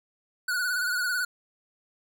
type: tone with vibrato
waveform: square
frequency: 1467 Hz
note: F#6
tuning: 15 cents flat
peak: -26 dBFS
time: 0.48-1.25 s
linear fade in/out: 5 ms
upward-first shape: sine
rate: 18 Hz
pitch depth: 55 cents each way
effects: none